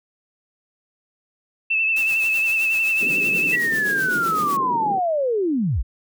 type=tone with vibrato; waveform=sine; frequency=2637 Hz; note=E7; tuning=in tune; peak=-17 dBFS; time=1.7-3.56 s; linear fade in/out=10 ms; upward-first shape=sine; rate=11 Hz; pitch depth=36 cents each way
type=noise with tremolo; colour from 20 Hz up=white; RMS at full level=-34 dBFS; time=1.96-4.57 s; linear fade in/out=5 ms; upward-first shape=sine; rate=7.9 Hz; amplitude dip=60%
type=band-pass noise; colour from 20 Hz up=white; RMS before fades=-32 dBFS; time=3-5 s; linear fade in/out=20 ms; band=140 to 450 Hz; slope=48 dB/octave
type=linear sweep; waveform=sine; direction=down; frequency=1975.5 to 36.18 Hz; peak=-18 dBFS; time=3.52-5.83 s; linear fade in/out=20 ms
effects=none